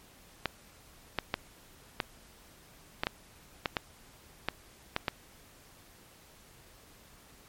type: clicks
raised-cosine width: 0.3 ms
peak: -12 dBFS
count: 11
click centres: 0.457 / 1.187 / 1.341 / 2.002 / 3.035 / 3.069 / 3.658 / 3.768 / 4.486 / 4.964 / 5.082 s
effects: pink hiss -57 dBFS RMS until 7.48 s + MP3 64 kbps